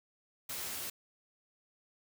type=noise with comb filter; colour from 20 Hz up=white; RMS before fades=-40 dBFS; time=0.49-0.9 s; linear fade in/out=5 ms; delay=14 ms; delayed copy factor=+0.55; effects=none